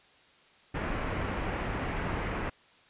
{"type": "low-pass noise", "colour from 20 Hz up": "pink", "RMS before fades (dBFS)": -33, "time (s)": [0.74, 2.5], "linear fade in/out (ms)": 10, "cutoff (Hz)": 2400, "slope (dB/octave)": 24, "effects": ["white hiss -60 dBFS RMS until 2.89 s", "resampled to 8000 Hz"]}